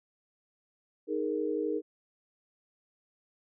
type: chord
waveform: sine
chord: D# suspended fourth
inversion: none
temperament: just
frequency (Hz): 311.1 / 414.8 / 466.7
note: D#4 / G#4 / A#4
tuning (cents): 0 / -2 / +2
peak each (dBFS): -33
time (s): 1.07-1.82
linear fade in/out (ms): 50
effects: none